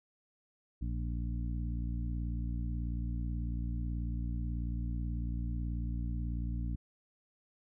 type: harmonic tone with a mistuned harmonic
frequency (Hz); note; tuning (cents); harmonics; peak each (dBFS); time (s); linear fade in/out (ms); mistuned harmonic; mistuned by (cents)
58.27; A#1; 0; 1 / 2 / 3 / 4 / 5; -34 / -40 / -44 / -46 / -48; 0.81-6.76; 10; 5; +17
effects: none